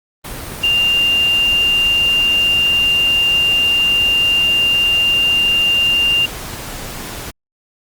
sine tone in noise, 2794 Hz, F7, in tune, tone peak -11 dBFS, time 0.63-6.26 s, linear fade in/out 10 ms, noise pink, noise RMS -28 dBFS, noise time 0.24-7.31 s, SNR +14 dB, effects Opus 32 kbps

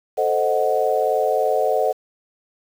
sine chord, A diminished seventh, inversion none, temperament equal, 440 / 523.3 / 622.3 / 740 Hz, A4 / C5 / Eb5 / Gb5, 0 / 0 / 0 / 0 cents, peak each -22 dBFS, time 0.17-1.93 s, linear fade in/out 20 ms, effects 7-bit

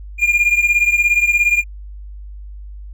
triangle beating tone pair, 2410 / 2427 Hz, D7 / D#7, +44 / -44 cents, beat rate 17 Hz, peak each -12 / -15 dBFS, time 0.18-1.64 s, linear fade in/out 50 ms, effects added 50 Hz sine -30 dBFS peak until 2.93 s

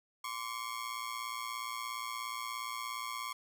sawtooth ring-modulated tone, 1094 Hz, C#6, 23 cents flat, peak -31 dBFS, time 0.24-3.33 s, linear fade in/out 5 ms, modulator 58.5 Hz, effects none

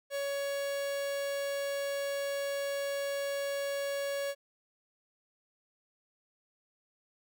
45% pulse tone, 560 Hz, C#5, 18 cents sharp, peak -32 dBFS, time 0.1-4.35 s, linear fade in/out 50 ms, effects none

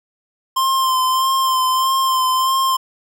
square tone with vibrato, 1046.5 Hz, C6, in tune, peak -15 dBFS, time 0.56-2.77 s, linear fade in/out 10 ms, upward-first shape sine, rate 1.6 Hz, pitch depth 28 cents each way, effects none

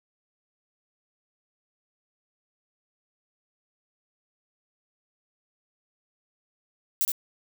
violet noise with echo, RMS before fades -24 dBFS, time 7.01-7.05 s, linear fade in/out 0 ms, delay 68 ms, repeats 1, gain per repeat -3 dB, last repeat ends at 7.118 s, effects none

